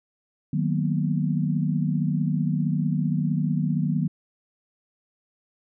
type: chord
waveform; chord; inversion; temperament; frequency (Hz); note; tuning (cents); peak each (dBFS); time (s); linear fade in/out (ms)
sine; B major seventh; first; just; 154.34 / 185.21 / 231.5 / 246.9; D#3 / F#3 / A#3 / B3; -14 / +2 / -12 / 0; -24 / -26 / -30 / -30; 0.53-4.08; 5
effects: none